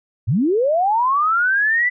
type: linear sweep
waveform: sine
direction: up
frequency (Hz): 87.31 to 2006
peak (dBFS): -14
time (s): 0.27-1.9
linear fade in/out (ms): 20
effects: none